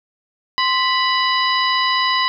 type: harmonic tone with a mistuned harmonic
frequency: 987.8 Hz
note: B5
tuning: in tune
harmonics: 1 / 2 / 3 / 4 / 5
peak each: -18 / -21 / -23 / -24 / -25 dBFS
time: 0.58-2.28 s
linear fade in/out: 0 ms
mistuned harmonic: 1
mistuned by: +91 cents
effects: none